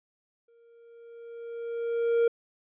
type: tone with exponential growth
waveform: triangle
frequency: 466.2 Hz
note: A#4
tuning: in tune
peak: -17 dBFS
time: 0.48-2.28 s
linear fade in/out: 5 ms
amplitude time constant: 390 ms
effects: resampled to 8000 Hz